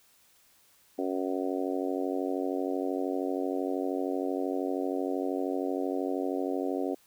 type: harmonic tone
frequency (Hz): 92.9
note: F#2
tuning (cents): +7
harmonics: 3 / 4 / 5 / 6 / 7 / 8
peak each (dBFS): -32 / -34 / -36 / -38 / -39 / -40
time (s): 0.98-6.95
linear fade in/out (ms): 10
effects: white hiss -63 dBFS RMS until 7.06 s